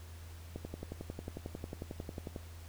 click train, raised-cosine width 2 ms, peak -27 dBFS, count 21, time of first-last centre 0.56-2.362 s, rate 11.1 Hz, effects added 83 Hz sine -47 dBFS peak until 2.68 s + pink hiss -57 dBFS RMS until 2.68 s

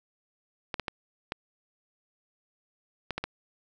clicks, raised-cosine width 0.3 ms, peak -15 dBFS, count 7, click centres 0.742 / 0.797 / 0.882 / 1.321 / 3.107 / 3.18 / 3.24 s, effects none

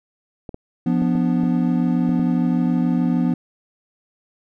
clicks, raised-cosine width 2 ms, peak -19 dBFS, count 7, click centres 0.492 / 0.544 / 1.02 / 1.155 / 1.435 / 2.093 / 2.195 s
triangle chord, B diminished, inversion second, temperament equal, 174.61 / 246.9 / 293.7 Hz, F3 / B3 / D4, 0 / 0 / 0 cents, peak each -18 / -17 / -23 dBFS, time 0.86-3.34 s, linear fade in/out 5 ms
effects none

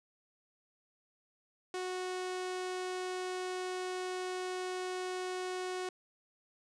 sawtooth tone, 367.6 Hz, F#4, 11 cents flat, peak -32 dBFS, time 1.74-5.89 s, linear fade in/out 2 ms, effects resampled to 22050 Hz + 11-bit

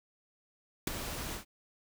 pink noise with ADSR envelope, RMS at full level -28 dBFS, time 0.87-1.45 s, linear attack 5 ms, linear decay 8 ms, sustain -11 dB, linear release 110 ms, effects none

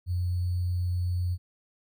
sine tone with sample-and-hold, 89.2 Hz, F2, 37 cents sharp, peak -25 dBFS, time 0.06-1.38 s, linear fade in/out 50 ms, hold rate 4410 Hz, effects none

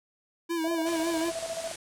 square tone with vibrato, 329.6 Hz, E4, in tune, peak -28 dBFS, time 0.49-1.31 s, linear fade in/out 20 ms, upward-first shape sine, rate 5.4 Hz, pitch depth 60 cents each way
sine tone with tremolo, 659.3 Hz, E5, in tune, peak -30 dBFS, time 0.64-1.72 s, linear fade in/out 5 ms, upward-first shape square, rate 14 Hz, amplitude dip 65%
white low-pass noise, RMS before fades -41 dBFS, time 0.86-1.76 s, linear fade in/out 5 ms, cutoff 10000 Hz, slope 48 dB/octave
effects none

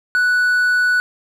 triangle tone, 1480 Hz, F#6, in tune, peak -11 dBFS, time 0.15-1 s, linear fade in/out 0 ms, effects none

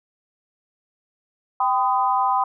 sine chord, G augmented, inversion none, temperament equal with one note detuned, 784 / 1011.4 / 1244.5 Hz, G5 / B5 / D#6, 0 / +41 / 0 cents, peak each -21 / -20 / -25 dBFS, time 1.6-2.44 s, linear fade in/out 5 ms, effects none

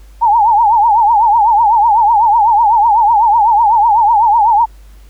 sine tone with vibrato, 880 Hz, A5, in tune, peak -6 dBFS, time 0.21-4.66 s, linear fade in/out 20 ms, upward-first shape triangle, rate 8 Hz, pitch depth 170 cents each way, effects added 50 Hz sine -35 dBFS peak until 5.09 s + pink hiss -50 dBFS RMS until 5.09 s

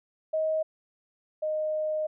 sine tone pair in turn, 630 / 618.1 Hz, D#5 / D#5, +21 / -12 cents, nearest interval unison, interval 33 cents, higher first, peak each -24 / -26 dBFS, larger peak first, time 0.33-0.63 / 1.42-2.07 s, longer second, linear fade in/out 10 ms, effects none

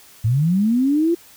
sine linear sweep, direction up, 103.5 to 348.4 Hz, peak -14 dBFS, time 0.24-1.15 s, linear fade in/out 10 ms, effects white hiss -47 dBFS RMS until 1.36 s

